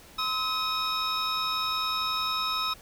triangle tone cluster, 1029 / 1284 / 2486 / 3781 / 5280 Hz, C6 / E6 / D#7 / A#7 / E8, -29 / -46 / -2 / +24 / +2 cents, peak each -35 / -28 / -36 / -30 / -34 dBFS, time 0.18-2.74 s, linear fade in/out 10 ms, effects pink hiss -51 dBFS RMS until 2.81 s

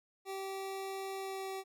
25% pulse tone with pitch glide, 387 to 384.1 Hz, G4 to G4, -22 to -35 cents, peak -35 dBFS, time 0.25-1.64 s, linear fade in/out 50 ms, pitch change -13 cents, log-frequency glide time 1.15-1.51 s, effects none

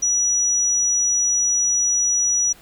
sine tone, 5850 Hz, F#8, 21 cents flat, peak -16 dBFS, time 0.02-2.53 s, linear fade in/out 10 ms, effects pink hiss -48 dBFS RMS until 2.61 s

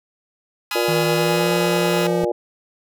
15% pulse chord, F half-diminished seventh, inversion first, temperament just, 838.1 / 1005.8 / 1257.2 / 1396.9 Hz, Ab5 / Cb6 / Eb6 / F6, +16 / +31 / +18 / 0 cents, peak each -23 dBFS, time 0.71-2.07 s, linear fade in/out 2 ms
harmonic tone, 118.4 Hz, A#2, 27 cents sharp, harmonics 3 / 4 / 5 / 6 / 7, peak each -22 / -23 / -24 / -36 / -30 dBFS, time 0.75-2.32 s, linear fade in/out 5 ms
square tone with pitch glide, 160 to 172.48 Hz, D#3 to F3, +49 to -21 cents, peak -23 dBFS, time 0.88-2.25 s, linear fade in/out 5 ms, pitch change +130 cents, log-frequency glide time 1.11-1.51 s
click, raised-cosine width 2 ms, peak -16 dBFS, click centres 2.237 s
effects none

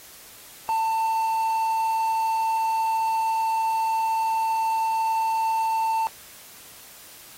triangle tone with quantisation, 893 Hz, A5, 25 cents sharp, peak -19 dBFS, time 0.69-6.07 s, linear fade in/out 0 ms, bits 7, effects white hiss -46 dBFS RMS until 7.37 s + AAC 48 kbps

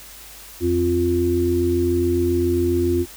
harmonic tone, 87.31 Hz, F2, in tune, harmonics 1 / 3 / 4, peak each -23 / -24 / -18 dBFS, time 0.6-3.06 s, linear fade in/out 50 ms, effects added 50 Hz sine -48 dBFS peak until 3.16 s + white hiss -41 dBFS RMS until 3.16 s

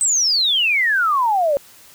sine exponential sweep, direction down, 8300 to 545 Hz, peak -14 dBFS, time 0.01-1.57 s, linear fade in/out 0 ms, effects white hiss -46 dBFS RMS until 1.94 s

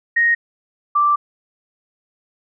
sine tone pair in turn, 1868 / 1173.4 Hz, A#6 / D6, +3 / -2 cents, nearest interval minor sixth, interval 805 cents, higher first, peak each -12 dBFS, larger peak neither, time 0.16-0.35 / 0.95-1.16 s, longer second, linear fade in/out 10 ms, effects none

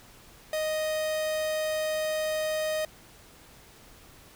45% pulse tone, 622.3 Hz, D#5, in tune, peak -27 dBFS, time 0.53-2.85 s, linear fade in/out 2 ms, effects pink hiss -53 dBFS RMS until 4.35 s

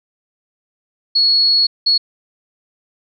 sine tone bursts at uneven times, 4353 Hz, C#8, 32 cents flat, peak -10 dBFS, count 2, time 1.15-1.67 / 1.86-1.98 s, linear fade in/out 10 ms, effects none

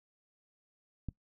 click, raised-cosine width 5 ms, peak -25 dBFS, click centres 1.087 s, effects noise-tail reverb RT60 0.1 s tail -20 dB re dry

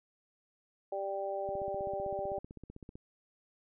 harmonic tone, 196.3 Hz, G3, 3 cents sharp, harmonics 2 / 3 / 4, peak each -40 / -36 / -39 dBFS, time 0.92-2.39 s, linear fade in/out 5 ms
click train, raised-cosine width 3 ms, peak -34 dBFS, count 24, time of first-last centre 1.49-2.955 s, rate 15.7 Hz
effects none

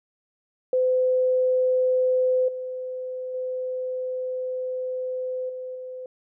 sine tone with level steps, 510 Hz, C5, 44 cents flat, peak -18 / -29 / -26 / -31 / -33 dBFS, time 0.73-6.06 s, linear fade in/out 2 ms, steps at 2.48 / 3.34 / 5.49 / 5.75 s, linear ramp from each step 5 ms, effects none

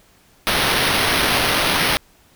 blue noise with sample-and-hold, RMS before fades -18 dBFS, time 0.47-1.97 s, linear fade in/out 0 ms, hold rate 7350 Hz, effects pink hiss -54 dBFS RMS until 2.35 s

